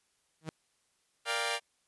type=tone with exponential growth; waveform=sawtooth; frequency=158.4 Hz; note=D#3; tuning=31 cents sharp; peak=-29 dBFS; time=0.41-0.49 s; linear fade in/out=0 ms; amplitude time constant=17 ms
type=chord; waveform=10% pulse; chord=G minor seventh; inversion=first; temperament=equal with one note detuned; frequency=466.2 / 587.3 / 698.5 / 794.5 Hz; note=Bb4 / D5 / F5 / G5; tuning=0 / 0 / 0 / +23 cents; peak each=-28 dBFS; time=1.25-1.6 s; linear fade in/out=50 ms
effects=white hiss -74 dBFS RMS until 1.87 s + resampled to 24000 Hz